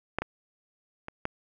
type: clicks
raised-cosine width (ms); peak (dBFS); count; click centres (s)
0.5; -12 / -15 / -22 / -14; 4; 0.186 / 0.22 / 1.084 / 1.254
effects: none